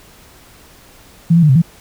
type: tone with pitch steps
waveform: sine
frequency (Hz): 166.6 / 170.5 / 151.6 / 131 / 166.3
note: E3 / F3 / D#3 / C3 / E3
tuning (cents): +19 / -41 / -45 / +2 / +16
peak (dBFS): -6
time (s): 1.3-1.62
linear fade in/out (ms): 10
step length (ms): 64
effects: pink hiss -44 dBFS RMS until 1.8 s